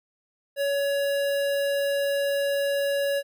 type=tone with notch filter; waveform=square; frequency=562 Hz; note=C#5; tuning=24 cents sharp; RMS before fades=-25 dBFS; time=0.56-3.23 s; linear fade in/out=50 ms; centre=6900 Hz; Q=1.8; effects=none